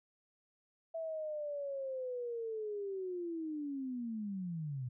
sine linear sweep, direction down, 660 to 120 Hz, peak -37 dBFS, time 0.94-4.89 s, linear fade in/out 10 ms, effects none

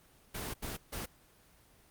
pink noise bursts at uneven times, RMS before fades -39 dBFS, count 3, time 0.34-0.54 / 0.62-0.77 / 0.92-1.06 s, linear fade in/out 10 ms, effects pink hiss -63 dBFS RMS until 1.9 s + Opus 24 kbps

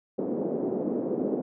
white band-pass noise, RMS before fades -29 dBFS, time 0.18-1.42 s, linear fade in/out 10 ms, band 210 to 450 Hz, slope 24 dB/octave, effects none

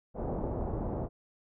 pink low-pass noise, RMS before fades -34 dBFS, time 0.14-1.09 s, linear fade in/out 50 ms, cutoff 800 Hz, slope 24 dB/octave, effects none

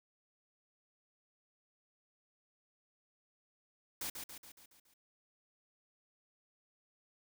white noise with echo, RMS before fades -40 dBFS, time 4.01-4.1 s, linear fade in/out 5 ms, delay 140 ms, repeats 6, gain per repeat -5 dB, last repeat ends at 4.94 s, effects none

